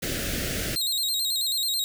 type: band-stop noise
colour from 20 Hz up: pink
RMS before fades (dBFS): -29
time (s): 0.02-0.76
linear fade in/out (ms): 10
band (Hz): 660 to 1400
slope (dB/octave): 48
type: tone with vibrato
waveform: sawtooth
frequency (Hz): 3980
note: B7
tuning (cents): +13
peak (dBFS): -21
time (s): 0.76-1.84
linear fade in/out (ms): 0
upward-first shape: square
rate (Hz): 9.2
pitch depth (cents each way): 79
effects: none

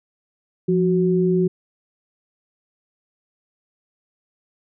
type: tone pair together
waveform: sine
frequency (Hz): 174.61 / 370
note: F3 / F#4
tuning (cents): 0 / 0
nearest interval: octave + minor second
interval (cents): 1300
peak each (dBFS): -18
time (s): 0.68-1.48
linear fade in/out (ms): 10
effects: none

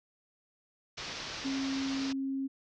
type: low-pass noise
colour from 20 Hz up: white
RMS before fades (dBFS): -41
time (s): 0.97-2.13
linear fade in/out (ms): 10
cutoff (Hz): 5800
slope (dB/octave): 48
type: tone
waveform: sine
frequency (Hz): 270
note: C#4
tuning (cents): -45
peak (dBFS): -31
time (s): 1.44-2.48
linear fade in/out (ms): 20
effects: none

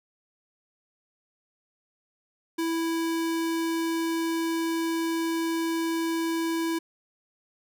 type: tone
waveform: square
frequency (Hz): 329.6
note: E4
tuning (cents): 0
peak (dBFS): -26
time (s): 2.58-6.79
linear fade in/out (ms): 10
effects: none

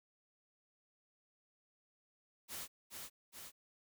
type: noise with echo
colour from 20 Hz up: white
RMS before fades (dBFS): -45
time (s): 2.48-2.68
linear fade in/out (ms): 50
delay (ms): 420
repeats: 2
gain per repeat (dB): -3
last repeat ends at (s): 3.52
effects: none

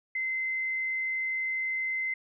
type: tone with frequency modulation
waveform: sine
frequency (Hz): 2064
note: C7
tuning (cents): -24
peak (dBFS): -28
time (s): 0.15-2.14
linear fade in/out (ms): 5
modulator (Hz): 47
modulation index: 0.21
effects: none

